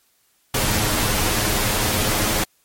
pink noise with comb filter, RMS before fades -20 dBFS, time 0.54-2.44 s, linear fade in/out 5 ms, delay 9.5 ms, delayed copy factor +0.55, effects white hiss -62 dBFS RMS until 2.64 s + MP3 64 kbps

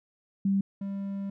sine / triangle tone pair in turn, 196 / 197.48 Hz, G3 / G3, 0 / +13 cents, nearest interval unison, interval 13 cents, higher second, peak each -22 / -29 dBFS, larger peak first, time 0.45-0.61 / 0.81-1.3 s, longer second, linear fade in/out 5 ms, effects none

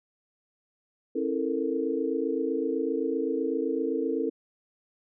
sine tone cluster, 270.1 / 327.1 / 436 / 463.8 Hz, C#4 / E4 / A4 / A#4, -45 / -13 / -16 / -9 cents, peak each -31 dBFS, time 1.15-4.3 s, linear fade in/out 10 ms, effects none

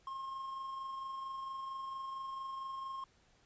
triangle tone with amplitude modulation, 1071 Hz, C6, 40 cents sharp, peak -37 dBFS, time 0.07-3.04 s, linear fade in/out 2 ms, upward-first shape sine, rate 24.4 Hz, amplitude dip 30%, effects pink hiss -69 dBFS RMS until 3.45 s + resampled to 16000 Hz

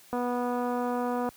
click train, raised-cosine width 1 ms, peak -18 dBFS, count 285, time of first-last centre 0.13-1.289 s, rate 245 Hz, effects white hiss -55 dBFS RMS until 1.36 s + high-pass 60 Hz 12 dB/octave

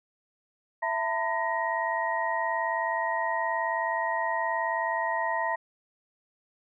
sine tone cluster, 662 / 905 / 1004 / 1884 Hz, E5 / A5 / B5 / A#6, +7 / +48 / +28 / +18 cents, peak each -32 / -30 / -33 / -31 dBFS, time 0.82-5.56 s, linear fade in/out 10 ms, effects none

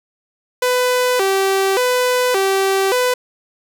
sawtooth tone with vibrato, 440 Hz, A4, in tune, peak -10 dBFS, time 0.62-3.14 s, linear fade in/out 5 ms, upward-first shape square, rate 0.87 Hz, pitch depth 220 cents each way, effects none

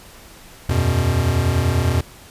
square chord, E suspended second, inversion none, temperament equal, 82.41 / 92.5 / 123.47 Hz, E2 / F#2 / B2, 0 / 0 / 0 cents, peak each -21 dBFS, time 0.69-2.01 s, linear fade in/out 5 ms, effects pink hiss -43 dBFS RMS until 2.3 s + resampled to 32000 Hz

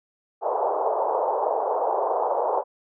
white band-pass noise, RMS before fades -24 dBFS, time 0.41-2.64 s, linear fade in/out 50 ms, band 420 to 960 Hz, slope 48 dB/octave, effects none

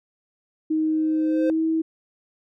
sine tone with pitch glide, 313.6 to 321.7 Hz, D#4 to E4, +14 to -42 cents, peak -19 dBFS, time 0.7-1.82 s, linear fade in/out 10 ms, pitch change +44 cents, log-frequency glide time 1.28-1.63 s
triangle tone with exponential growth, 518 Hz, C5, 17 cents flat, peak -18 dBFS, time 0.76-1.5 s, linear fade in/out 1 ms, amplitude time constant 160 ms
effects none

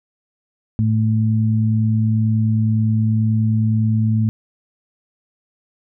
sine tone pair together, 110 / 219.5 Hz, A2 / A3, 0 / -4 cents, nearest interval octave, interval 1196 cents, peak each -15 / -19 dBFS, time 0.79-4.29 s, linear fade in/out 0 ms, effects none

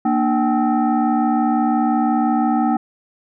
sine tone with frequency modulation, 233.1 Hz, A#3, in tune, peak -14 dBFS, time 0.05-2.77 s, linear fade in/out 5 ms, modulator 532 Hz, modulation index 1.3, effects none

